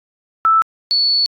sine tone pair in turn, 1318.5 / 4435 Hz, E6 / C#8, 0 / 0 cents, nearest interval octave + major sixth, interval 2100 cents, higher second, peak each -9 / -12 dBFS, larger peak first, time 0.45-0.62 / 0.91-1.26 s, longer second, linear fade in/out 0 ms, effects AAC 48 kbps

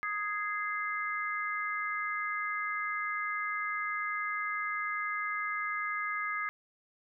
harmonic tone, 415.3 Hz, G#4, in tune, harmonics 3 / 4 / 5, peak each -35 / -37 / -36 dBFS, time 0.03-6.49 s, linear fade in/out 0 ms, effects none

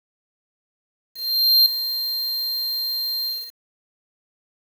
square tone with ADSR envelope, 4179 Hz, C8, 3 cents flat, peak -11 dBFS, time 1.14-3.53 s, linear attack 520 ms, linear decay 3 ms, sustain -12 dB, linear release 260 ms, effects 7-bit

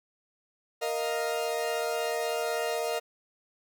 40% pulse chord, Bb suspended fourth, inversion none, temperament equal, 466.2 / 622.3 / 698.5 Hz, Bb4 / Eb5 / F5, 0 / 0 / 0 cents, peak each -31 / -32 / -33 dBFS, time 0.81-3 s, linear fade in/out 20 ms, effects none

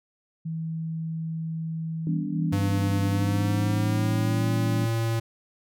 sine tone, 161.8 Hz, E3, 32 cents flat, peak -28 dBFS, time 0.45-2.57 s, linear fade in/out 10 ms
sine chord, E minor seventh, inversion none, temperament equal with one note detuned, 164.81 / 196 / 246.9 / 289.5 Hz, E3 / G3 / B3 / D4, 0 / 0 / 0 / -25 cents, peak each -31 / -32 / -35 / -31 dBFS, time 2.07-4.86 s, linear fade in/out 2 ms
square tone with pitch glide, 99.8 to 113.98 Hz, G2 to A#2, +32 to -38 cents, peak -24 dBFS, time 2.52-5.2 s, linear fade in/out 10 ms, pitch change +230 cents, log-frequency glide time 3.08-4.49 s
effects none

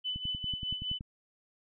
sine tone with tremolo, 3004 Hz, F#7, 26 cents sharp, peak -30 dBFS, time 0.04-0.99 s, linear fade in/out 20 ms, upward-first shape triangle, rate 4.9 Hz, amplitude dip 75%
click train, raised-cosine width 5 ms, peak -28 dBFS, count 10, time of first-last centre 0.16-1.009 s, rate 10.6 Hz
effects none

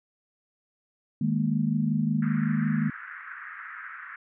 sine chord, D# suspended fourth, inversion none, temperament equal, 155.56 / 207.7 / 233.1 Hz, D#3 / G#3 / A#3, 0 / 0 / 0 cents, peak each -27 dBFS, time 1.21-2.9 s, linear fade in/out 5 ms
pink band-pass noise, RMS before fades -41 dBFS, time 2.22-4.16 s, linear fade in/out 5 ms, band 1300 to 1900 Hz, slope 48 dB/octave
effects none

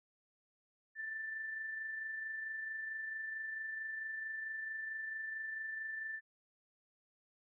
sine tone with amplitude modulation, 1769 Hz, A6, 9 cents sharp, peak -38 dBFS, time 0.95-6.21 s, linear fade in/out 50 ms, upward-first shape sine, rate 24.5 Hz, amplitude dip 35%, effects none

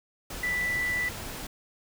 sine tone in noise, 1975.5 Hz, B6, in tune, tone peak -26 dBFS, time 0.43-1.09 s, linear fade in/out 5 ms, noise pink, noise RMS -38 dBFS, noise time 0.3-1.47 s, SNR +9 dB, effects none

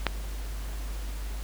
click, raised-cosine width 0.3 ms, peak -7 dBFS, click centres 0.067 s, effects added 50 Hz sine -32 dBFS peak until 1.43 s + pink hiss -45 dBFS RMS until 1.43 s

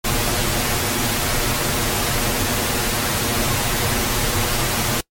pink noise with comb filter, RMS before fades -20 dBFS, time 0.04-5.01 s, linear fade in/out 10 ms, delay 8.4 ms, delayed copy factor +0.7, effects noise-tail reverb RT60 0.1 s tail -23 dB re dry + MP3 64 kbps

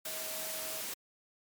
sine tone in noise, 635 Hz, D#5, 35 cents sharp, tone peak -46 dBFS, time 0.06-0.81 s, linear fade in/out 5 ms, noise white, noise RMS -39 dBFS, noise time 0.05-0.94 s, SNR -10 dB, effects high-pass 150 Hz 12 dB/octave + MP3 96 kbps

